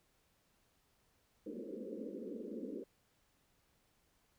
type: band-pass noise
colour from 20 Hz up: pink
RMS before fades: -45 dBFS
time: 1.46-2.84 s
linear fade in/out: 5 ms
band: 200 to 530 Hz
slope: 96 dB/octave
effects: pink hiss -75 dBFS RMS until 4.38 s